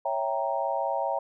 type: chord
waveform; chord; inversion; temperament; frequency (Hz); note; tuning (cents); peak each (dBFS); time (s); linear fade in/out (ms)
sine; C# diminished seventh; none; equal; 554.4 / 659.3 / 784 / 932.3; C#5 / E5 / G5 / Bb5; 0 / 0 / 0 / 0; -31; 0.05-1.19; 5
effects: none